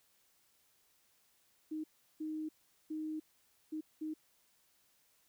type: tone bursts at uneven times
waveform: sine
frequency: 311.1 Hz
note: D#4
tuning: in tune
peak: -37 dBFS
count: 5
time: 1.71-1.84 / 2.2-2.49 / 2.9-3.2 / 3.72-3.81 / 4.01-4.14 s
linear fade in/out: 10 ms
effects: white hiss -72 dBFS RMS until 5.28 s